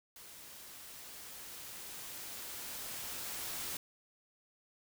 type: noise with level ramp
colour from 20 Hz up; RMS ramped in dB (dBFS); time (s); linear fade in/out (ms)
white; -53 to -40; 0.16-3.77; 2
effects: none